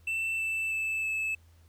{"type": "tone with pitch steps", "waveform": "triangle", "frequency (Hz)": [2669, 2649, 2629, 2610], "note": ["E7", "E7", "E7", "E7"], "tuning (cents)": [21, 8, -5, -18], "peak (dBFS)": -27, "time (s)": [0.07, 1.35], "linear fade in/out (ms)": 5, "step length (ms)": 320, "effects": ["added 83 Hz sine -56 dBFS peak until 1.68 s", "pink hiss -67 dBFS RMS until 1.68 s"]}